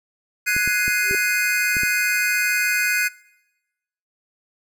square chord, Ab dominant seventh, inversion third, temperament equal, 1480 / 1661.2 / 2093 / 2489 Hz, Gb6 / Ab6 / C7 / Eb7, 0 / 0 / 0 / 0 cents, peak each -24 / -27 / -25 / -23 dBFS, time 0.46-3.09 s, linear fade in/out 20 ms
clicks, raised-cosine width 3 ms, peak -18 dBFS, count 6, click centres 0.565 / 0.676 / 0.88 / 1.111 / 1.768 / 1.834 s
sine tone with exponential growth, 392 Hz, G4, in tune, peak -22 dBFS, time 0.98-1.15 s, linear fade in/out 1 ms, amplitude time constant 35 ms
effects noise-tail reverb RT60 1.0 s tail -23 dB re dry

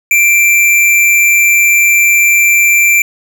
square tone with amplitude modulation, 2354 Hz, D7, 3 cents sharp, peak -5 dBFS, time 0.11-3.02 s, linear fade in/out 2 ms, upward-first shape sine, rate 192 Hz, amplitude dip 30%, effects none

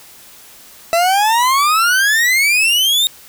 40% pulse exponential sweep, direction up, 658 to 3738 Hz, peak -10 dBFS, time 0.93-3.07 s, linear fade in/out 0 ms, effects white hiss -41 dBFS RMS until 3.28 s

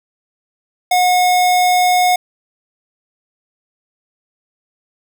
square tone, 725 Hz, F#5, 35 cents flat, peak -11 dBFS, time 0.91-2.16 s, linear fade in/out 5 ms, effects none

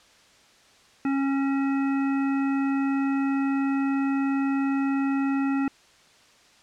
harmonic tone with a mistuned harmonic, 273.7 Hz, C#4, 22 cents flat, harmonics 1 / 3 / 5 / 7 / 9, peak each -22 / -35 / -36 / -40 / -41 dBFS, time 1.05-5.68 s, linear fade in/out 2 ms, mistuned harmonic 9, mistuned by +62 cents, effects white hiss -56 dBFS RMS until 6.62 s + low-pass 6000 Hz 12 dB/octave

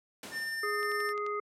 pink noise with exponential decay, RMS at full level -41 dBFS, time 0.23-0.97 s, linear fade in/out 2 ms, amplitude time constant 160 ms
square tone with tremolo, 1800 Hz, A6, 39 cents sharp, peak -33 dBFS, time 0.31-1.14 s, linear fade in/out 50 ms, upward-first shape sine, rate 19 Hz, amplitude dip 25%
harmonic tone, 415.3 Hz, G#4, in tune, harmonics 1 / 3 / 5, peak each -34 / -34 / -43 dBFS, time 0.63-1.4 s, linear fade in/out 5 ms
click train, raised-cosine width 0.2 ms, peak -30 dBFS, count 6, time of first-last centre 0.83-1.265 s, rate 11.5 Hz
effects high-pass 200 Hz 12 dB/octave + low-pass 12000 Hz 12 dB/octave

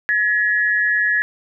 sine tone pair together, 1693 / 1896.6 Hz, G#6 / A#6, +33 / +29 cents, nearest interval major second, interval 196 cents, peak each -16 / -20 dBFS, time 0.09-1.22 s, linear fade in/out 0 ms, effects none

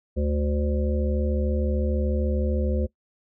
harmonic tone with a mistuned harmonic, 73.42 Hz, D2, in tune, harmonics 1 / 3 / 5 / 7 / 8, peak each -23 / -29 / -32 / -31 / -38 dBFS, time 0.16-2.87 s, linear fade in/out 20 ms, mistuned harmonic 3, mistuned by -25 cents, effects noise-tail reverb RT60 0.1 s tail -20 dB re dry

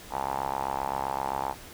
sawtooth tone with band-pass filter, 67.7 Hz, C#2, 40 cents flat, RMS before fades -31 dBFS, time 0.1-1.55 s, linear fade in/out 50 ms, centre 870 Hz, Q 6.3, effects pink hiss -46 dBFS RMS until 1.73 s

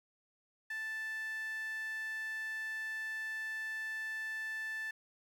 sawtooth tone with high-pass filter, 880 Hz, A5, in tune, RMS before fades -40 dBFS, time 0.7-4.91 s, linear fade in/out 5 ms, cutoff 1800 Hz, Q 9.4, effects none

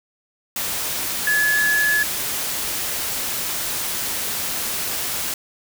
sine tone in noise, 1705 Hz, G#6, 45 cents sharp, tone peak -16 dBFS, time 1.27-2.03 s, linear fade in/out 2 ms, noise white, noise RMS -25 dBFS, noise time 0.56-5.34 s, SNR +6 dB, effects none

